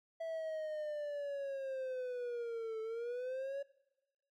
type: linear two-way sweep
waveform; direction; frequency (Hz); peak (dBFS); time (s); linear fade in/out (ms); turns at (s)
triangle; down then up; 659.3 to 438.5 to 564; -36; 0.2-3.63; 10; 2.81
effects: noise-tail reverb RT60 1.0 s tail -21 dB re dry